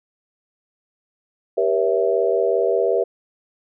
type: chord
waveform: sine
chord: G diminished seventh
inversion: none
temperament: equal with one note detuned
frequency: 392 / 477.3 / 554.4 / 659.3 Hz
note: G4 / Bb4 / Db5 / Fb5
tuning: 0 / +41 / 0 / 0 cents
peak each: -21 / -20 / -24 / -22 dBFS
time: 1.57-3.04 s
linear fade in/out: 10 ms
effects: none